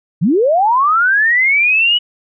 sine linear sweep, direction up, 135.7 to 2960 Hz, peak -9 dBFS, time 0.21-1.99 s, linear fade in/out 20 ms, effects none

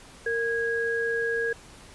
sine tone pair together, 462 / 1646.4 Hz, A#4 / G#6, -16 / -16 cents, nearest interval octave + minor seventh, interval 2200 cents, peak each -27 / -27 dBFS, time 0.26-1.53 s, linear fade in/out 5 ms, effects pink hiss -49 dBFS RMS until 1.94 s + resampled to 24000 Hz

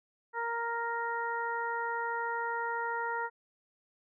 harmonic tone, 466.2 Hz, A#4, in tune, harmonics 1 / 2 / 3 / 4, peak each -39 / -34 / -37 / -40 dBFS, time 0.33-3.3 s, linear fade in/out 50 ms, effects none

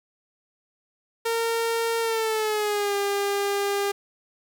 sawtooth tone with pitch glide, 459.1 to 402 Hz, A#4 to G4, -26 to +44 cents, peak -19 dBFS, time 1.25-3.92 s, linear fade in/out 10 ms, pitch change -230 cents, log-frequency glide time 2-2.95 s, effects 8-bit

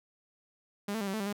sawtooth tone with pitch steps, 202.7 / 223.5 / 200 / 192.8 / 218.8 / 197.8 / 204.6 Hz, G#3 / A3 / G3 / G3 / A3 / G3 / G#3, -42 / +27 / +35 / -28 / -9 / +16 / -26 cents, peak -28 dBFS, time 0.88-1.328 s, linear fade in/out 5 ms, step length 64 ms, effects none

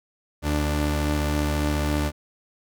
sawtooth tone pair together, 74.6 / 294.8 Hz, D2 / D4, +28 / +7 cents, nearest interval 2 octaves, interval 2379 cents, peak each -19 / -23 dBFS, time 0.42-2.12 s, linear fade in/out 50 ms, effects none

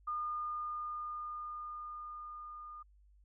sine tone with level ramp, 1216 Hz, D#6, 40 cents flat, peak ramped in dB -34 to -46 dBFS, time 0.07-2.83 s, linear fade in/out 10 ms, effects added 50 Hz sine -61 dBFS peak until 3.24 s

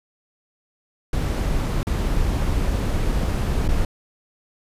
brown noise with dropouts, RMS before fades -21 dBFS, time 1.13-3.85 s, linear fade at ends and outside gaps 2 ms, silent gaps 1.831-1.869 / 3.679-3.688 s, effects resampled to 32000 Hz

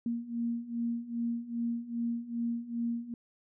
sine beating tone pair, 233.1 / 235.6 Hz, A#3 / A#3, 0 / +19 cents, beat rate 2.5 Hz, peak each -36 / -33 dBFS, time 0.06-3.14 s, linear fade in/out 2 ms, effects none

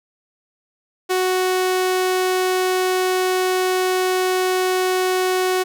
sawtooth tone, 370 Hz, F#4, in tune, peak -13 dBFS, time 1.09-5.64 s, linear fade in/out 20 ms, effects none

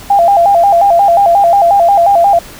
sine tone with vibrato, 740 Hz, F#5, in tune, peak -4 dBFS, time 0.1-2.39 s, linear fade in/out 5 ms, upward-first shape square, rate 5.6 Hz, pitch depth 140 cents each way, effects pink hiss -32 dBFS RMS until 2.59 s

